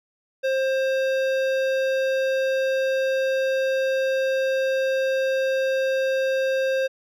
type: tone with hard clipping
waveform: sine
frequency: 530 Hz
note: C5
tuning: 22 cents sharp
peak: -22 dBFS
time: 0.43-6.88 s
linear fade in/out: 20 ms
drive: 14 dB
effects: none